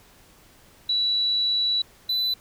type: tone pair in turn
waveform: sine / triangle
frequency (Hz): 3935 / 3992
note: B7 / B7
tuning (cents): -7 / +18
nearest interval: unison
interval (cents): 25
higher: second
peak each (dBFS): -20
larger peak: neither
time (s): 0.89-1.82 / 2.09-2.34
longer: first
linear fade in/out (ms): 5
effects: pink hiss -54 dBFS RMS until 2.4 s